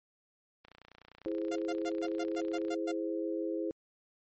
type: click train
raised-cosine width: 0.3 ms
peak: -36 dBFS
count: 62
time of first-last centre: 0.65-2.683 s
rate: 30 Hz
type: chord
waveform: sine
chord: E augmented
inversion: none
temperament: equal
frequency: 329.6 / 415.3 / 523.3 Hz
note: E4 / G#4 / B#4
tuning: 0 / 0 / 0 cents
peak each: -34 / -38 / -38 dBFS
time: 1.26-3.71 s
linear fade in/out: 0 ms
type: tone bursts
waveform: sawtooth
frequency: 698.5 Hz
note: F5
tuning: in tune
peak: -33 dBFS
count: 9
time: 1.51-2.92 s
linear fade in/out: 10 ms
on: 50 ms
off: 120 ms
effects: MP3 32 kbps